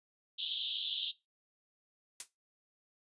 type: band-pass noise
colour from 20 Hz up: white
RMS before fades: -38 dBFS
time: 0.38-1.12 s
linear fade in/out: 20 ms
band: 3000 to 3800 Hz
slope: 96 dB/octave
type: noise with exponential decay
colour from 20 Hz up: blue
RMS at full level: -33 dBFS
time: 2.2-2.28 s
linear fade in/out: 2 ms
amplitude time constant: 17 ms
effects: noise-tail reverb RT60 0.2 s tail -17 dB re dry + resampled to 22050 Hz